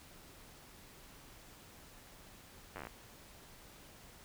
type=slowing click train; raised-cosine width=0.5 ms; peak=-29 dBFS; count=9; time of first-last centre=2.76-2.87 s; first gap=10 ms; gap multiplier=1.09; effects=pink hiss -57 dBFS RMS until 4.24 s